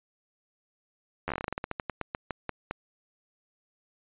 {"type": "slowing click train", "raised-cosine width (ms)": 0.5, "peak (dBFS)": -16, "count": 21, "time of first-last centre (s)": [1.28, 2.71], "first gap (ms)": 11, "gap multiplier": 1.17, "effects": ["resampled to 8000 Hz"]}